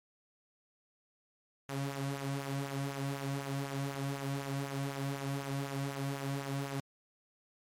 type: tone with flanger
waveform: sawtooth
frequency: 138.4 Hz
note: C#3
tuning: 2 cents flat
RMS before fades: -37 dBFS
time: 1.69-6.8 s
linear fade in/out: 0 ms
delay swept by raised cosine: 0.21 to 2.41 ms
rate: 4 Hz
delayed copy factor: -0.6
effects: MP3 64 kbps